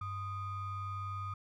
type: ring-modulated tone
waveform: triangle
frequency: 572 Hz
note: D5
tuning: 46 cents flat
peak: -32 dBFS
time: 0.01-1.34 s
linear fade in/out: 5 ms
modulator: 670 Hz
effects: none